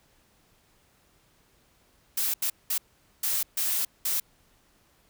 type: noise bursts at uneven times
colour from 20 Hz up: blue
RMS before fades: -27 dBFS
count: 6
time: 2.17-2.34 / 2.42-2.5 / 2.7-2.78 / 3.23-3.43 / 3.57-3.85 / 4.05-4.2 s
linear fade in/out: 5 ms
effects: pink hiss -64 dBFS RMS until 5.09 s